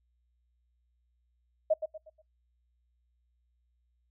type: tone with echo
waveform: sine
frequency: 627 Hz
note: D#5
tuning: 13 cents sharp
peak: -21 dBFS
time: 1.7-1.74 s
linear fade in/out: 10 ms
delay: 120 ms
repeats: 4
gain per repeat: -9 dB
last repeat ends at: 2.22 s
effects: noise-tail reverb RT60 0.2 s tail -26 dB re dry + added 60 Hz sine -70 dBFS peak until 4.1 s